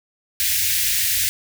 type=band-stop noise; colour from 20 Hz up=white; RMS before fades=-20 dBFS; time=0.4-1.29 s; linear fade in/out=0 ms; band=120 to 1700 Hz; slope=48 dB/octave; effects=none